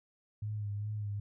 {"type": "tone with vibrato", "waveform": "sine", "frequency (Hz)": 104.3, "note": "G#2", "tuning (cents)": 8, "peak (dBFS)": -34, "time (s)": [0.42, 1.2], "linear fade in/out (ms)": 5, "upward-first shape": "sine", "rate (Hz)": 2.5, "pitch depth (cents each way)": 40, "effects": []}